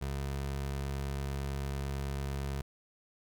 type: tone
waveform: 25% pulse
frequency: 69 Hz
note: C#2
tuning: 7 cents flat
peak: -30 dBFS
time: 0.01-2.62 s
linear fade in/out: 10 ms
effects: none